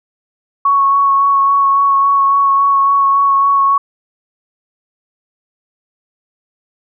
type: tone with vibrato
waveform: sine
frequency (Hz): 1108.7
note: C#6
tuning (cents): 0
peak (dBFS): -8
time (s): 0.65-3.78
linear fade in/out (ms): 5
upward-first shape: sine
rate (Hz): 3.6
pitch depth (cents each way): 14
effects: none

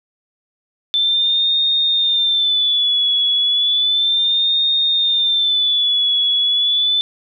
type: tone with vibrato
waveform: sine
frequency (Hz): 3525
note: A7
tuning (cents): +2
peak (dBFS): -13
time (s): 0.94-7.01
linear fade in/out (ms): 0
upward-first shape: sine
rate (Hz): 0.33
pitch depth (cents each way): 74
effects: none

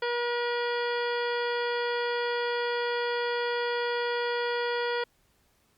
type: harmonic tone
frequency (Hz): 479.6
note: A#4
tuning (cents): +49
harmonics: 1 / 2 / 3 / 4 / 5 / 6 / 7 / 9 / 10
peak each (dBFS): -29 / -34 / -35 / -37 / -43 / -45 / -40 / -46 / -46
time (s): 0.02-5.04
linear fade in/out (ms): 5
effects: pink hiss -68 dBFS RMS until 5.77 s + Opus 48 kbps

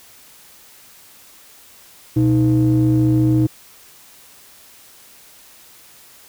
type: ring-modulated tone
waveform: triangle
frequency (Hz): 95.4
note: G2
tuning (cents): -47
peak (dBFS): -7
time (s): 2.16-3.47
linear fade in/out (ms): 10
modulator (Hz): 218
effects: white hiss -46 dBFS RMS until 6.28 s

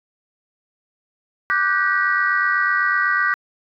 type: chord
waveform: sine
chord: G major seventh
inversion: second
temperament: equal with one note detuned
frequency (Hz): 1174.7 / 1480 / 1568 / 1926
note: D6 / F#6 / G6 / B6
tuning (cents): 0 / 0 / 0 / -44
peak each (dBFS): -21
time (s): 1.5-3.34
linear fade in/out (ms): 0
effects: tanh soft clip ceiling -7 dBFS

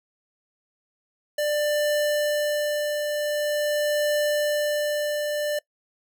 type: tone with tremolo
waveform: square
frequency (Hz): 593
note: D5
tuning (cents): +17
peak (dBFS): -21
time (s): 1.38-5.59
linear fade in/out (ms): 5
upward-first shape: triangle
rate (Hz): 0.45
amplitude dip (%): 40
effects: noise-tail reverb RT60 0.1 s tail -23 dB re dry

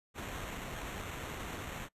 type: noise with sample-and-hold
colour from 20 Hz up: pink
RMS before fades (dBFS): -42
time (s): 0.14-1.89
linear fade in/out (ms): 50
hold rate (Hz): 4900
effects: noise-tail reverb RT60 0.1 s tail -22 dB re dry + resampled to 32000 Hz

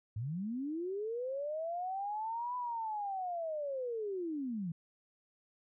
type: linear two-way sweep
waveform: sine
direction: up then down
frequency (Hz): 99 to 999 to 157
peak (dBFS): -35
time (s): 0.16-4.72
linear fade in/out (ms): 5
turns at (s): 2.56
effects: none

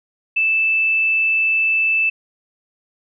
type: tone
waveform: sine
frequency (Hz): 2637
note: E7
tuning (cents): 0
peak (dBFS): -14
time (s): 0.36-2.1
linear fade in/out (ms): 10
effects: none

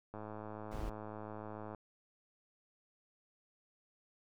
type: click train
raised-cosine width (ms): 1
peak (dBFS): -32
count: 173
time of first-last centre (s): 0.14-1.747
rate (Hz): 107
type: noise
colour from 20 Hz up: brown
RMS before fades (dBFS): -41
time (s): 0.71-0.9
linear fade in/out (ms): 10
effects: none

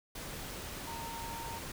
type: tone in noise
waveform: sine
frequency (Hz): 921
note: A#5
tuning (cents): -21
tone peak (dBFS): -42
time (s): 0.87-1.59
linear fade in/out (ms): 5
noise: pink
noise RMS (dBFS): -43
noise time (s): 0.15-1.72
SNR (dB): -2
effects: none

